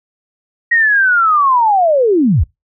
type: linear sweep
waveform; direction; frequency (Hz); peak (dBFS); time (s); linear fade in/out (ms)
sine; down; 1900 to 51.7; -8; 0.71-2.44; 10
effects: noise-tail reverb RT60 0.2 s tail -25 dB re dry